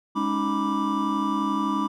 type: tone cluster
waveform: triangle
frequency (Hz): 207.2 / 279.5 / 311.1 / 984 / 1174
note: G#3 / C#4 / D#4 / B5 / D6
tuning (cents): -4 / +14 / 0 / -7 / -1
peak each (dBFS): -27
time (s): 0.15-1.88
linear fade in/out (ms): 20
effects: none